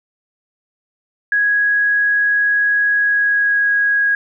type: tone with pitch glide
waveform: sine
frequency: 1661.2 to 1649.7 Hz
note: G#6 to G#6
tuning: 0 to -12 cents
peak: -12 dBFS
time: 1.32-4.15 s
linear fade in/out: 2 ms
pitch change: -12 cents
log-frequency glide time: 2.94-3.74 s
effects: none